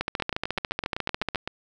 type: two click trains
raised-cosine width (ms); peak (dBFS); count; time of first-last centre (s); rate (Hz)
0.3; -10 / -13; 20 / 11; 0.01-1.358 / 0.2-1.476; 14.1 / 7.84
effects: none